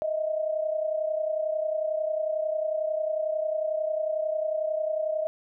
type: tone pair together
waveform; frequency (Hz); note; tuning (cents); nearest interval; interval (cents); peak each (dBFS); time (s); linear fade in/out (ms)
sine; 622.3 / 653.4; D#5 / E5; 0 / -15; minor second; 85; -26 / -32; 0.02-5.27; 0
effects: none